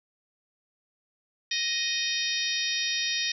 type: harmonic tone with a mistuned harmonic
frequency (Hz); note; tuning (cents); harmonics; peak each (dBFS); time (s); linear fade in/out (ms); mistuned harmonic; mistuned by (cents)
623; D#5; +2; 3 / 4 / 5 / 6 / 7 / 8 / 9; -34 / -33 / -36 / -31 / -37 / -36 / -33; 1.51-3.32; 5; 6; -20
effects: none